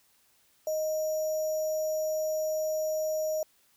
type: tone with sample-and-hold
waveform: sine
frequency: 622.3 Hz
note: D#5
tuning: in tune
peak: -27 dBFS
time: 0.67-3.43 s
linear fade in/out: 2 ms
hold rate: 6300 Hz
effects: white hiss -66 dBFS RMS until 3.76 s